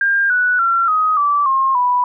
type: tone with pitch steps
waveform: sine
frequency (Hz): 1602 / 1477.6 / 1362.8 / 1256.9 / 1159.3 / 1069.2 / 986.1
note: G6 / F#6 / F6 / D#6 / D6 / C6 / B5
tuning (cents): +37 / -3 / -43 / +17 / -23 / +37 / -3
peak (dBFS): -12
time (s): 0.01-2.04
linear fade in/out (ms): 2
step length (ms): 290
effects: none